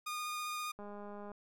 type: tone with vibrato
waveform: sawtooth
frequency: 1223 Hz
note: D#6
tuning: 30 cents flat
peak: -34 dBFS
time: 0.06-0.72 s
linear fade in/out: 10 ms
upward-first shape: sine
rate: 15 Hz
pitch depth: 10 cents each way
type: click train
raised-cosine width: 1 ms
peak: -35 dBFS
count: 109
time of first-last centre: 0.79-1.317 s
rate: 205 Hz
effects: none